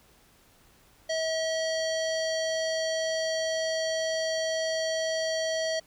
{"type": "tone with low-pass filter", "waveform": "square", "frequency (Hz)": 643, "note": "E5", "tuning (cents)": -43, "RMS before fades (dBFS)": -29, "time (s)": [1.09, 5.8], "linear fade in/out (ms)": 10, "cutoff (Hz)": 5200, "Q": 3.1, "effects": ["pink hiss -60 dBFS RMS until 5.86 s"]}